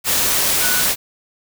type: tone in noise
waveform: sine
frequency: 1480 Hz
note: F#6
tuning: in tune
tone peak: -22 dBFS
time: 0.6-0.84 s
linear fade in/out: 50 ms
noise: white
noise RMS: -17 dBFS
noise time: 0.04-0.96 s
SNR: -8 dB
effects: none